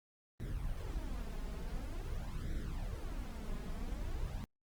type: noise with flanger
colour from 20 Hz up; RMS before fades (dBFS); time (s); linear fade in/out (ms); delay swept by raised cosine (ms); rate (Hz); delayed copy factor
brown; -40; 0.4-4.44; 0; 0.52 to 4.82; 0.47; +0.75
effects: Opus 24 kbps